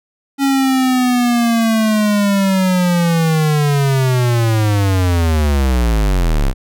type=linear sweep; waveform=square; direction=down; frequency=277.2 to 30.87 Hz; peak=-12 dBFS; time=0.38-6.54 s; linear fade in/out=50 ms; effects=none